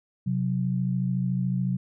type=tone pair together; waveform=sine; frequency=129.97 / 183.8 Hz; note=C3 / F#3; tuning=-11 / -11 cents; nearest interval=tritone; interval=600 cents; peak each=-26 dBFS; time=0.26-1.77 s; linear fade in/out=10 ms; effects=none